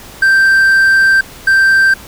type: tone pair in turn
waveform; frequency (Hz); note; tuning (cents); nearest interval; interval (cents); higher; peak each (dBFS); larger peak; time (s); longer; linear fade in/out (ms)
triangle; 1568 / 1568; G6 / G6; 0 / 0; unison; 0; neither; -4; neither; 0.22-1.21 / 1.47-1.94; first; 5
effects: pink hiss -34 dBFS RMS until 2.07 s